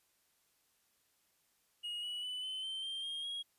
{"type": "tone with pitch steps", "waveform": "triangle", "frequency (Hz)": [2880, 2935, 2992, 3049, 3108, 3168, 3229, 3291], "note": ["F#7", "F#7", "F#7", "G7", "G7", "G7", "G#7", "G#7"], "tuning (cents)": [-47, -15, 19, -49, -16, 18, -49, -16], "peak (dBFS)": -37, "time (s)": [1.83, 3.43], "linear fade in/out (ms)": 20, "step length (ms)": 200, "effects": ["white hiss -75 dBFS RMS until 3.58 s", "resampled to 32000 Hz"]}